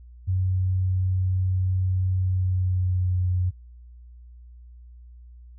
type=tone with pitch glide; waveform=sine; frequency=93 to 90.77 Hz; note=F#2 to F#2; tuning=+9 to -33 cents; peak=-20 dBFS; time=0.27-3.51 s; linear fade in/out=20 ms; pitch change=-42 cents; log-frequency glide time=2.21-3.26 s; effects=added 60 Hz sine -43 dBFS peak until 5.58 s